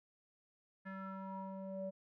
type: tone with low-pass filter sweep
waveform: square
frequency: 192 Hz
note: G3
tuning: 36 cents flat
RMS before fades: -45 dBFS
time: 0.85-1.91 s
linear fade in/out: 20 ms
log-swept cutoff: 1700 to 540 Hz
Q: 5.7
effects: none